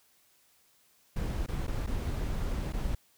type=noise with dropouts; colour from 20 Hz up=brown; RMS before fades=-32 dBFS; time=1.16-2.95 s; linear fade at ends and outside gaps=5 ms; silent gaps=1.463-1.484 / 1.668-1.678 / 1.864-1.872 / 2.725-2.734 s; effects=white hiss -66 dBFS RMS until 3.17 s